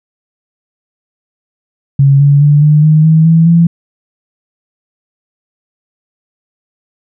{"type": "tone with pitch steps", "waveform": "sine", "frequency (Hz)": [138.59, 142.49, 146.49, 150.61, 154.84, 159.2, 163.67, 168.28], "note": ["C#3", "C#3", "D3", "D3", "D#3", "D#3", "E3", "E3"], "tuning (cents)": [0, 48, -4, 44, -8, 40, -12, 36], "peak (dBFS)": -3, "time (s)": [1.99, 3.67], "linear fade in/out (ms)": 5, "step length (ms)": 210, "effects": []}